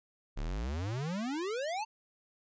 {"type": "exponential sweep", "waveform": "square", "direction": "up", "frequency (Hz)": [32.65, 918], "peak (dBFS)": -34, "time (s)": [0.36, 1.85], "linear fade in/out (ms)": 20, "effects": ["resampled to 16000 Hz"]}